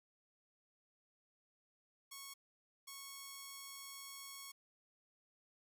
5% pulse tone bursts at uneven times, 1103 Hz, C#6, 9 cents flat, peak -37 dBFS, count 2, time 2.11-2.34 / 2.87-4.52 s, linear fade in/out 10 ms, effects none

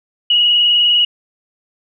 sine tone with vibrato, 2900 Hz, F#7, 35 cents flat, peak -9 dBFS, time 0.3-1.05 s, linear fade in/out 5 ms, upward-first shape triangle, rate 20 Hz, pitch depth 37 cents each way, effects none

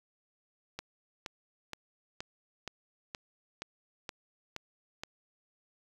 click train, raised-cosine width 0.2 ms, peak -21 dBFS, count 10, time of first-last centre 0.79-5.035 s, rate 2.12 Hz, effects 8-bit

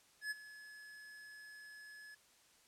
square tone with ADSR envelope, 1706 Hz, G#6, 46 cents sharp, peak -37 dBFS, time 0.21-2.15 s, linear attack 99 ms, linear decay 23 ms, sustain -16 dB, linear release 9 ms, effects white hiss -68 dBFS RMS until 2.67 s + low-pass 10000 Hz 12 dB/octave

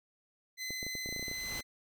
20% pulse tone, 2036 Hz, C7, 48 cents flat, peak -32 dBFS, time 0.57-1.63 s, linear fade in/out 50 ms
clicks, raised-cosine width 2 ms, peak -30 dBFS, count 12, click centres 0.706 / 0.829 / 0.866 / 0.953 / 1.06 / 1.09 / 1.126 / 1.163 / 1.195 / 1.227 / 1.282 / 1.314 s
pink noise with exponential growth, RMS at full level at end -42 dBFS, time 0.78-1.61 s, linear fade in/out 5 ms, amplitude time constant 180 ms
effects none

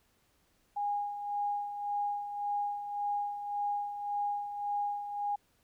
sine tone with tremolo, 819 Hz, G#5, 24 cents flat, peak -29 dBFS, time 0.76-5.36 s, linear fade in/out 10 ms, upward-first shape sine, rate 1.8 Hz, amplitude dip 60%, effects pink hiss -71 dBFS RMS until 5.63 s

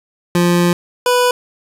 25% pulse tone pair in turn, 174.61 / 493.9 Hz, F3 / B4, 0 / 0 cents, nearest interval octave + tritone, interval 1800 cents, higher second, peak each -7 dBFS, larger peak neither, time 0.35-0.73 / 1.06-1.31 s, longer first, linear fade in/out 2 ms, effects resampled to 32000 Hz + 7-bit

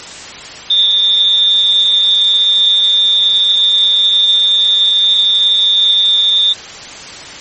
sine tone with amplitude modulation, 3600 Hz, A7, 39 cents sharp, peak -4 dBFS, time 0.7-6.53 s, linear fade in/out 5 ms, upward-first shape sine, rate 196 Hz, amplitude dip 75%, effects white hiss -29 dBFS RMS until 7.4 s + MP3 32 kbps

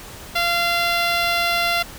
10% pulse tone with notch filter, 689 Hz, F5, 24 cents flat, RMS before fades -20 dBFS, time 0.35-1.83 s, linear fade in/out 10 ms, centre 9500 Hz, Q 1.8, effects pink hiss -38 dBFS RMS until 1.98 s

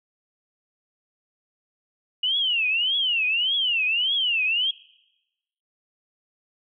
sine tone with vibrato, 2885 Hz, F#7, 44 cents flat, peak -20 dBFS, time 2.23-4.71 s, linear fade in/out 5 ms, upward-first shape triangle, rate 1.7 Hz, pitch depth 280 cents each way, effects noise-tail reverb RT60 1.0 s tail -23 dB re dry

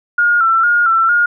sine tone with vibrato, 1383 Hz, F6, 17 cents flat, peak -9 dBFS, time 0.18-1.26 s, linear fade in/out 5 ms, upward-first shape square, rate 2.2 Hz, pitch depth 53 cents each way, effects none

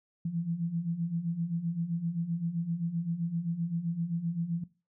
sine beating tone pair, 163.6 / 171.3 Hz, E3 / F3, -13 / -33 cents, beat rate 7.7 Hz, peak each -36 / -31 dBFS, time 0.25-4.64 s, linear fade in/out 5 ms, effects noise-tail reverb RT60 0.3 s tail -19 dB re dry

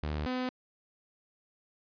sawtooth tone pair in turn, 75.4 / 253.6 Hz, D2 / B3, +46 / +46 cents, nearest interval octave + major sixth, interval 2100 cents, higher second, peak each -28 / -27 dBFS, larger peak second, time 0.03-0.26 / 0.26-0.49 s, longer neither, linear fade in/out 0 ms, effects resampled to 11025 Hz

